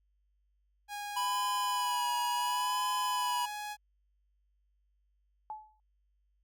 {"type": "tone with pitch glide", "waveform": "sawtooth", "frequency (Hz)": [822, 836.4], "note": ["G#5", "G#5"], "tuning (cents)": [-18, 12], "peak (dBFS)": -34, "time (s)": [0.88, 3.77], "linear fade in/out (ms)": 50, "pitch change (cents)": 30, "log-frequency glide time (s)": [1.66, 2.13]}
{"type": "tone with vibrato", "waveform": "square", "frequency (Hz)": 987.8, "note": "B5", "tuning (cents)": 0, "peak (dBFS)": -31, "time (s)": [1.16, 3.46], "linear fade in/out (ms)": 10, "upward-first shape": "sine", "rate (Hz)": 0.71, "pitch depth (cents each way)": 40}
{"type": "tone with exponential decay", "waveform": "sine", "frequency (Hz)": 860, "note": "A5", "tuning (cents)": -40, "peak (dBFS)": -35, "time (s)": [5.5, 5.8], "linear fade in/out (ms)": 1, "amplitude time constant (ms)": 65}
{"effects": ["added 50 Hz sine -70 dBFS peak until 6.43 s"]}